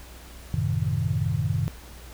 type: chord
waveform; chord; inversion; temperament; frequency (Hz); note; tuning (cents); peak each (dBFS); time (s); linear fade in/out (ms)
sine; F# diminished seventh; none; equal; 92.5 / 110 / 130.81 / 155.56; F#2 / A2 / C3 / Eb3; 0 / 0 / 0 / 0; -28; 0.54-1.68; 0
effects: added 60 Hz sine -43 dBFS peak until 2.13 s + pink hiss -47 dBFS RMS until 2.13 s